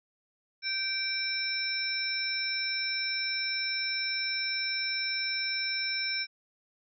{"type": "tone cluster", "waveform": "sine", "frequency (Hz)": [1556, 2331, 3889, 5370], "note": ["G6", "D7", "B7", "E8"], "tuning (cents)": [-13, -14, -27, 31], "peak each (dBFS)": [-38, -33, -40, -32], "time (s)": [0.62, 6.27], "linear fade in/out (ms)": 50, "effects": []}